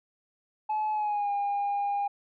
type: tone with pitch glide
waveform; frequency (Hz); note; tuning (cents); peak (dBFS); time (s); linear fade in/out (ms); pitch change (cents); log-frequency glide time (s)
sine; 857 to 808.9; A5 to G#5; -46 to -46; -24; 0.69-2.08; 10; -100; 0.92-1.31
effects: tanh soft clip ceiling -24 dBFS

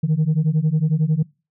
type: beating tone pair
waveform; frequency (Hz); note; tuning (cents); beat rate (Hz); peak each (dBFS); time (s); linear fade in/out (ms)
sine; 150.4 / 161.4; D3 / E3; +42 / -36; 11; -17; 0.03-1.23; 10
effects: noise-tail reverb RT60 0.3 s tail -24 dB re dry + tanh soft clip ceiling -12 dBFS

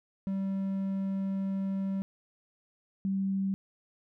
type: tone pair in turn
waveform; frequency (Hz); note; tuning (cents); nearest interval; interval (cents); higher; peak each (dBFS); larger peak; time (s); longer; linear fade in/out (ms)
triangle / sine; 193.8 / 193.8; G3 / G3; -20 / -20; unison; 0; neither; -27; neither; 0.27-2.02 / 3.05-3.54; first; 0
effects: none

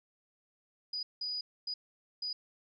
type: tone bursts at uneven times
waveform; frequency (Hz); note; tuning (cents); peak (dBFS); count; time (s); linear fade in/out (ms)
sine; 4932; D#8; -16; -34; 4; 0.93-1.03 / 1.21-1.41 / 1.67-1.74 / 2.22-2.33; 5
effects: none

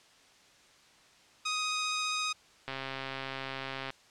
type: tone with vibrato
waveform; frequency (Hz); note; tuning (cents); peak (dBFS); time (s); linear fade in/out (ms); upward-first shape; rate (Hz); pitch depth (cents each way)
10% pulse; 1251; D#6; +9; -21; 1.45-2.33; 10; triangle; 15; 12
type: click train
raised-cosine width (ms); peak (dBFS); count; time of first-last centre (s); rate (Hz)
0.3; -21; 165; 2.68-3.904; 134
effects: white hiss -60 dBFS RMS until 4.1 s + low-pass 6000 Hz 12 dB/octave

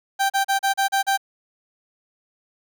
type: tone bursts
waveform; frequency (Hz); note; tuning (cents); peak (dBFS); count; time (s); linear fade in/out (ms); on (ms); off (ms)
30% pulse; 784; G5; 0; -15; 7; 0.19-1.176; 20; 110; 36
effects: none

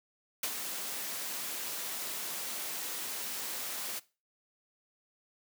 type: noise with ADSR envelope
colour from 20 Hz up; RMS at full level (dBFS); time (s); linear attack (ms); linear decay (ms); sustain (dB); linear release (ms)
white; -32; 0.43-4; 4; 59; -6; 19
effects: noise-tail reverb RT60 0.3 s tail -19 dB re dry + high-pass 200 Hz 12 dB/octave

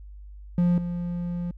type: tone pair in turn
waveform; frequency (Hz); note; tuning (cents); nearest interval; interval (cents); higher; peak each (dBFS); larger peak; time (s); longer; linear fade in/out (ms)
triangle; 175.4 / 174.52; F3 / F3; +8 / -1; unison; 9; first; -16 / -25; first; 0.58-0.78 / 0.78-1.51; second; 2
effects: added 50 Hz sine -40 dBFS peak until 1.57 s

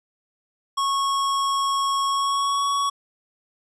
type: tone with pitch glide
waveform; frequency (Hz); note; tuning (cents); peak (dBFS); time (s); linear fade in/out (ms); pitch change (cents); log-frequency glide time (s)
square; 1100 to 1119.9; C#6 to C#6; -14 to +17; -21; 0.77-2.9; 10; +31; 2.07-2.64
effects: resampled to 22050 Hz

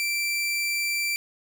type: tone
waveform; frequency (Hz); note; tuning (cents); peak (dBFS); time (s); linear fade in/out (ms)
sawtooth; 2345; D7; -3; -21; 0-1.16; 0
effects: none

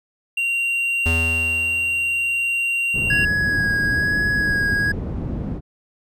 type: tone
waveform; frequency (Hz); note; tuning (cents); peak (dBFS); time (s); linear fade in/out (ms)
triangle; 2761; F7; -20; -17; 0.37-3.25; 5
type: tone with exponential decay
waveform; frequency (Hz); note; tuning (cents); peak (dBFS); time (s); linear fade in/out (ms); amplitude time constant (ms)
square; 82.41; E2; 0; -18; 1.06-2.63; 0; 340
type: low-pass noise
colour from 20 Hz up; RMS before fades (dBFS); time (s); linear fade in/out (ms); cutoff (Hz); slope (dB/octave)
white; -26; 2.93-5.61; 50; 190; 12
type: tone with vibrato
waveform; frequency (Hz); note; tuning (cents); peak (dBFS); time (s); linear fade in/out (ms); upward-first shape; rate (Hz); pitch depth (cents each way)
triangle; 1661.2; G#6; 0; -16; 3.1-4.92; 5; sine; 1.1; 16
effects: none

